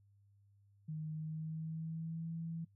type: tone with pitch glide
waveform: sine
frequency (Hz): 155.56 to 164.81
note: D#3 to E3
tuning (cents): 0 to 0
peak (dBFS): -39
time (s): 0.88-2.65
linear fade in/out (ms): 10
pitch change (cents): +100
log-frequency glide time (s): 1.13-2.31
effects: noise-tail reverb RT60 0.1 s tail -22 dB re dry + added 100 Hz sine -65 dBFS peak until 2.75 s